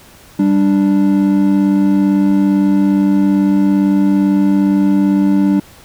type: tone pair together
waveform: triangle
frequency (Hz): 196.02 / 293.7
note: G3 / D4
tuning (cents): 0 / 0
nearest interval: perfect fifth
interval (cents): 700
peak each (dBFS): -10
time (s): 0.39-5.6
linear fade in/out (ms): 5
effects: pink hiss -42 dBFS RMS until 5.84 s